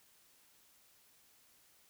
silence, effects white hiss -67 dBFS RMS until 1.89 s

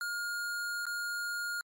square tone with dropouts, 1421 Hz, F6, 30 cents sharp, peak -34 dBFS, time 0.01-1.61 s, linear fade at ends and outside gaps 1 ms, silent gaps 0.855-0.866 s, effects MP3 64 kbps

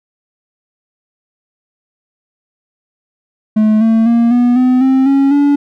triangle tone with pitch steps, 215.5 / 224.4 / 233.7 / 243.3 / 253.3 / 263.8 / 274.7 / 286 Hz, A3 / A3 / A#3 / B3 / B3 / C4 / C#4 / D4, -36 / +34 / +5 / -26 / +44 / +14 / -16 / -46 cents, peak -5 dBFS, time 3.56-5.56 s, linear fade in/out 10 ms, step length 250 ms, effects none

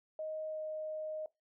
sine tone with pitch glide, 625 to 621.4 Hz, D#5 to D#5, +8 to -2 cents, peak -37 dBFS, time 0.19-1.26 s, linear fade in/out 2 ms, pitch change -10 cents, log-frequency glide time 0.49-0.6 s, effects noise-tail reverb RT60 0.2 s tail -21 dB re dry

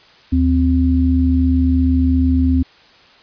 sine tone pair together, 77.2 / 260 Hz, D#2 / C4, -13 / -11 cents, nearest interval octave + major sixth, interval 2102 cents, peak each -14 dBFS, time 0.32-2.63 s, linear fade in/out 10 ms, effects white hiss -47 dBFS RMS until 3.22 s + resampled to 11025 Hz

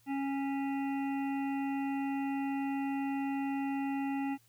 harmonic tone with a mistuned harmonic, 274.8 Hz, C#4, 15 cents flat, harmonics 1 / 3 / 5 / 7 / 9 / 10, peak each -32 / -39 / -53 / -48 / -52 / -51 dBFS, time 0.06-4.38 s, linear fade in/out 50 ms, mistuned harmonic 7, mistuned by +34 cents, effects added 116 Hz sine -68 dBFS peak until 4.48 s + white hiss -68 dBFS RMS until 4.48 s

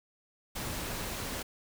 pink noise, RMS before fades -37 dBFS, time 0.55-1.43 s, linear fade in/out 10 ms, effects none

